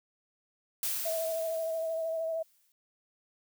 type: noise with exponential decay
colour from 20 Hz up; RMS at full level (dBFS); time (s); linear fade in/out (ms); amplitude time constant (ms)
blue; -31; 0.83-2.72; 1; 410
type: tone with vibrato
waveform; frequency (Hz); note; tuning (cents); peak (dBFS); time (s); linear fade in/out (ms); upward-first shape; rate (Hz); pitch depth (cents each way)
sine; 650; E5; -24; -30; 1.05-2.43; 10; sine; 13; 25
effects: none